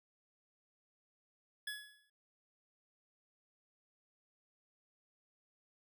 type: tone with exponential decay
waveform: 25% pulse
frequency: 1694 Hz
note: G#6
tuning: 34 cents sharp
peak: -34 dBFS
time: 1.67-2.1 s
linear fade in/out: 5 ms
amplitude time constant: 93 ms
effects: none